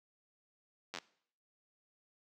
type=slowing click train; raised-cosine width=0.2 ms; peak=-23 dBFS; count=5; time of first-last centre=0.94-0.986 s; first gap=10 ms; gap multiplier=1.09; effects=noise-tail reverb RT60 0.6 s tail -20 dB re dry + high-pass 200 Hz 12 dB/octave